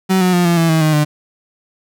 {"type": "tone with pitch steps", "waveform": "35% pulse", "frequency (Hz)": [188.5, 182.5, 176.69, 171.07, 165.62, 160.35, 155.25, 150.31], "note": ["F#3", "F#3", "F3", "F3", "E3", "E3", "D#3", "D3"], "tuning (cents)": [32, -24, 20, -36, 8, -48, -3, 41], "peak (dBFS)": -9, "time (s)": [0.09, 1.05], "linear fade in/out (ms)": 20, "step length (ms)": 120, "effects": []}